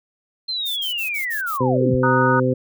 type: linear sweep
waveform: sine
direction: down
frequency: 4186 to 35.18 Hz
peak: -22 dBFS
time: 0.48-1.96 s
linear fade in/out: 10 ms
type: noise bursts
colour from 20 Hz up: violet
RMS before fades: -32 dBFS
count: 6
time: 0.65-1.58 s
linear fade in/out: 20 ms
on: 120 ms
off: 42 ms
type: harmonic tone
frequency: 128.1 Hz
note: C3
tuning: 36 cents flat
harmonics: 1 / 2 / 3 / 4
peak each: -21 / -21 / -23 / -21 dBFS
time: 1.6-2.54 s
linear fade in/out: 10 ms
type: chord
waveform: sine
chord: D# minor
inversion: second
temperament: equal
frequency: 932.3 / 1244.5 / 1480 Hz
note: A#5 / D#6 / F#6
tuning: 0 / 0 / 0 cents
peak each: -21 dBFS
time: 2.03-2.4 s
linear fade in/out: 5 ms
effects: none